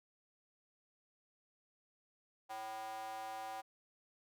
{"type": "tone with high-pass filter", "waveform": "square", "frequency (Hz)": 110, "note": "A2", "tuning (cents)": 0, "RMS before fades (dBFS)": -45, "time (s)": [2.49, 3.62], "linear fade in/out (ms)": 20, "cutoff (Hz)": 780, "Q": 4.7, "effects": []}